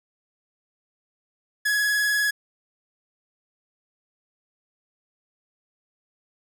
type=tone with vibrato; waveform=45% pulse; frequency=1681 Hz; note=G#6; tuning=20 cents sharp; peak=-20 dBFS; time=1.65-2.31 s; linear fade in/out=10 ms; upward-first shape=triangle; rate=20 Hz; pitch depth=35 cents each way; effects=none